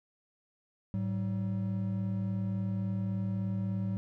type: tone pair together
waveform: triangle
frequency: 106.8 / 190.3 Hz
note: G#2 / F#3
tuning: +49 / +49 cents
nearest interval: minor seventh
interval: 1000 cents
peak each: -31 / -31 dBFS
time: 0.94-3.97 s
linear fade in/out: 0 ms
effects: none